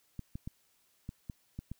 clicks, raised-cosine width 5 ms, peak -27 dBFS, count 7, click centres 0.193 / 0.355 / 0.475 / 1.091 / 1.298 / 1.59 / 1.716 s, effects white hiss -71 dBFS RMS until 1.79 s

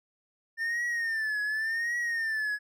triangle tone with vibrato, 1798 Hz, A6, 37 cents sharp, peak -26 dBFS, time 0.57-2.59 s, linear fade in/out 50 ms, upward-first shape triangle, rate 0.89 Hz, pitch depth 120 cents each way, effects none

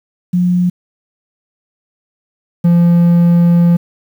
sine / triangle tone pair in turn, 178.6 / 172 Hz, F3 / F3, +39 / -26 cents, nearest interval minor second, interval 65 cents, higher first, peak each -9 / -4 dBFS, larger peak second, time 0.33-0.7 / 2.64-3.77 s, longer second, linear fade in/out 10 ms, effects 7-bit

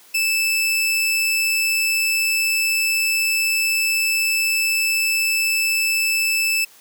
sawtooth tone, 2632 Hz, E7, 3 cents flat, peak -14 dBFS, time 0.14-6.65 s, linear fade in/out 10 ms, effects white hiss -49 dBFS RMS until 6.8 s + high-pass 200 Hz 12 dB/octave

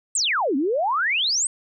sine exponential two-way sweep, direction down then up, 8630 to 252.9 to 8630 Hz, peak -19 dBFS, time 0.15-1.47 s, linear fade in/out 2 ms, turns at 0.56 s, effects none

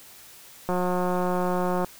click train, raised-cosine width 1 ms, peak -13 dBFS, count 209, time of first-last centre 0.69-1.846 s, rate 180 Hz, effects white hiss -48 dBFS RMS until 1.99 s

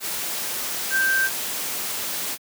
sine tone in noise, 1568 Hz, G6, in tune, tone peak -18 dBFS, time 0.9-1.3 s, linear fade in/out 50 ms, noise white, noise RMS -28 dBFS, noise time 0-2.38 s, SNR +7 dB, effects high-pass 150 Hz 12 dB/octave

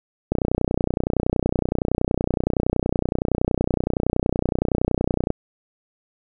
click train, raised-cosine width 2 ms, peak -6 dBFS, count 154, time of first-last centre 0.32-5.304 s, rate 30.7 Hz, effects none

